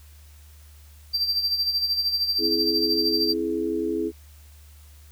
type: tone with tremolo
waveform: triangle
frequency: 4699 Hz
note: D8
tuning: in tune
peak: -18 dBFS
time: 1.13-3.34 s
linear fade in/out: 20 ms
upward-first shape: sine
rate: 13 Hz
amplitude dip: 60%
type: chord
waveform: sine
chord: C augmented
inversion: none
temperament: equal with one note detuned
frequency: 261.6 / 329.6 / 421.3 Hz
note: C4 / E4 / G#4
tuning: 0 / 0 / +25 cents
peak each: -31 / -26 / -27 dBFS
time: 2.38-4.12 s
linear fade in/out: 50 ms
effects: added 74 Hz sine -46 dBFS peak until 5.11 s + white hiss -56 dBFS RMS until 5.11 s